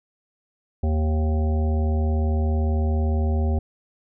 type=harmonic tone; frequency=77.78 Hz; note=D#2; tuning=in tune; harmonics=1 / 3 / 5 / 7 / 9 / 10; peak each=-19 / -29 / -33 / -36 / -38 / -39 dBFS; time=0.83-3.59 s; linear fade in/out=5 ms; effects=none